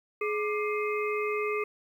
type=harmonic tone with a mistuned harmonic; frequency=421.3 Hz; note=G#4; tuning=25 cents sharp; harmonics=1 / 3 / 5 / 6; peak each=-29 / -34 / -36 / -37 dBFS; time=0.21-1.64 s; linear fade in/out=5 ms; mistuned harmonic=3; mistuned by=-110 cents; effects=10-bit